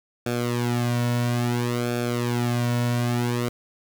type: tone with flanger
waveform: sawtooth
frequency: 120.6 Hz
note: B2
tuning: 41 cents flat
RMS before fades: -24 dBFS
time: 0.26-3.49 s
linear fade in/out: 5 ms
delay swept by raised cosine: 1 to 2.5 ms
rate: 0.59 Hz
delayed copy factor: -0.85
effects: 7-bit

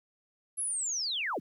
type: linear sweep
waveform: sine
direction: down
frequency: 11175 to 87.31 Hz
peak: -30 dBFS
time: 0.57-1.4 s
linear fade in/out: 20 ms
effects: 11-bit

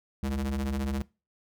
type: ring-modulated tone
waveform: square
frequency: 66.4 Hz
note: C2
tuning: 26 cents sharp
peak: -26 dBFS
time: 0.23-1.02 s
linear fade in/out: 0 ms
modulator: 140 Hz
effects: noise-tail reverb RT60 0.3 s tail -22 dB re dry

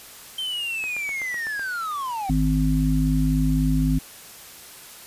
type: linear sweep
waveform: triangle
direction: down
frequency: 3136 to 740 Hz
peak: -24 dBFS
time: 0.38-2.3 s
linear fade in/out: 5 ms
type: click train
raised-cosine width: 0.5 ms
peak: -23 dBFS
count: 7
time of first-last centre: 0.84-1.595 s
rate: 7.95 Hz
type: harmonic tone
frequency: 51.91 Hz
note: G#1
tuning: in tune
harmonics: 1 / 3 / 5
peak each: -22 / -22 / -22 dBFS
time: 2.29-3.99 s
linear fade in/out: 10 ms
effects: white hiss -43 dBFS RMS until 5.06 s + resampled to 32000 Hz

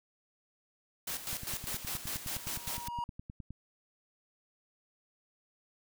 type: noise with tremolo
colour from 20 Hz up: white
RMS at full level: -37 dBFS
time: 1.07-2.88 s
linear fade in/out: 5 ms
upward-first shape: square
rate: 5 Hz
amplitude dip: 65%
type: click train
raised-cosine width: 5 ms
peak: -31 dBFS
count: 22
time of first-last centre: 1.33-3.506 s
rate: 9.65 Hz
type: tone with exponential growth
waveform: triangle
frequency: 953 Hz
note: A#5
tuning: 38 cents sharp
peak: -30 dBFS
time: 2.21-3.04 s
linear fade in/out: 2 ms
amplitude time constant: 180 ms
effects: none

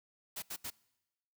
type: noise bursts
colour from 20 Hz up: white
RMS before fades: -41 dBFS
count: 3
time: 0.36-0.704 s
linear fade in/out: 10 ms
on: 64 ms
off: 76 ms
effects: noise-tail reverb RT60 1.0 s tail -24 dB re dry

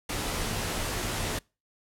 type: noise with comb filter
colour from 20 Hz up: pink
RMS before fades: -31 dBFS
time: 0.09-1.39 s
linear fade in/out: 5 ms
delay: 15 ms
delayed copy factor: -0.6
effects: noise-tail reverb RT60 0.3 s tail -26 dB re dry + low-pass 12000 Hz 12 dB/octave

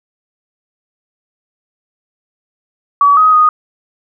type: tone with pitch steps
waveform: sine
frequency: 1140 / 1259 / 1240 Hz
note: C#6 / D#6 / D#6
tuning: +48 / +20 / -6 cents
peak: -5 dBFS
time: 3.01-3.49 s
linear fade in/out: 2 ms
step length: 160 ms
effects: none

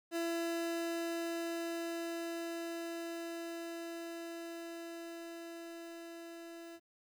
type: tone with level ramp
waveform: 30% pulse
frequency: 335.7 Hz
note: E4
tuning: 32 cents sharp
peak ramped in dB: -31 to -45 dBFS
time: 0.11-6.8 s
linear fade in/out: 50 ms
effects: 12-bit

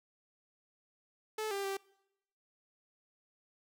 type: tone with pitch steps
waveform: sawtooth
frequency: 433.4 / 396.8 / 391 Hz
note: A4 / G4 / G4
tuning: -26 / +21 / -4 cents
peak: -31 dBFS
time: 1.38-1.77 s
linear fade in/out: 5 ms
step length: 130 ms
effects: noise-tail reverb RT60 0.8 s tail -23 dB re dry

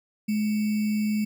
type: tone with sample-and-hold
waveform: sine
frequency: 212.2 Hz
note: G#3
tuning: 38 cents sharp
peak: -22 dBFS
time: 0.28-1.25 s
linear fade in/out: 10 ms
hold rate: 2450 Hz
effects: none

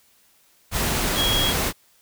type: tone in noise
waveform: sine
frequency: 3294 Hz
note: G#7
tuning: 15 cents flat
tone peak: -21 dBFS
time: 1.15-1.54 s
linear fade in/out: 50 ms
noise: pink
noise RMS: -23 dBFS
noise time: 0.71-1.73 s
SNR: -1 dB
effects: white hiss -59 dBFS RMS until 2.01 s

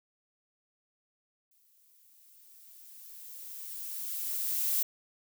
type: noise with exponential growth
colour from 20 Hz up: violet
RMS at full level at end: -28 dBFS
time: 1.51-4.83 s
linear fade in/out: 5 ms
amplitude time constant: 720 ms
effects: none

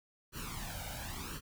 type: noise with flanger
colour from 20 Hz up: pink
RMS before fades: -42 dBFS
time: 0.32-1.41 s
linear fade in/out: 50 ms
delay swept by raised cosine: 0.68 to 1.36 ms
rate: 0.93 Hz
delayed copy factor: +0.8
effects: none

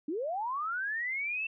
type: linear sweep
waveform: sine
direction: up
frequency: 277.2 to 2690 Hz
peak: -31 dBFS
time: 0.08-1.47 s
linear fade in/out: 5 ms
effects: none

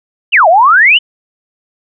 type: exponential two-way sweep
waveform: sine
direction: down then up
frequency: 3094 to 622.3 to 3094 Hz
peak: -3 dBFS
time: 0.32-0.99 s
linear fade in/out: 20 ms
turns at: 0.48 s
effects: none

